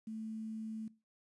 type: tone with quantisation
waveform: sine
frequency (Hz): 220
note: A3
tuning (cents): 0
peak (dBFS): -40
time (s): 0.07-0.88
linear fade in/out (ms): 5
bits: 11
effects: noise-tail reverb RT60 0.3 s tail -20 dB re dry + resampled to 24000 Hz